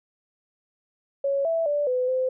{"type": "tone with pitch steps", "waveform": "sine", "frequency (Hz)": [555, 659, 584, 504, 515], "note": ["C#5", "E5", "D5", "B4", "C5"], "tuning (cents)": [2, -1, -10, 35, -28], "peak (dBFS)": -21, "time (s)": [1.24, 2.29], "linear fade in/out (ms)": 5, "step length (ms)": 210, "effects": []}